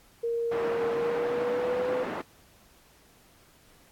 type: tone with pitch glide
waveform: sine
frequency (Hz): 466.2 to 502.6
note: A#4 to B4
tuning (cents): 0 to +30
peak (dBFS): -26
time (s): 0.23-2.04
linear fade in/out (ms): 10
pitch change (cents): +130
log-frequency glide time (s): 0.9-1.92
type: band-pass noise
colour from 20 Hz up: pink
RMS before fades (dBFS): -35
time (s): 0.51-2.22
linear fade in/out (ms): 10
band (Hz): 280 to 1400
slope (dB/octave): 12
effects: pink hiss -59 dBFS RMS until 3.91 s + AAC 64 kbps